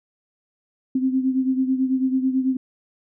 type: beating tone pair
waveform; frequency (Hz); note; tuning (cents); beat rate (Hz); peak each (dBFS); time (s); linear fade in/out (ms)
sine; 259.7 / 268.8; C4 / C4; -13 / +47; 9.1; -19 / -25; 0.95-2.57; 5
effects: none